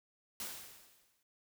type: noise with exponential decay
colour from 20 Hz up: white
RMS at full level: -40 dBFS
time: 0.4-1.23 s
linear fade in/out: 2 ms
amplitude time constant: 180 ms
effects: none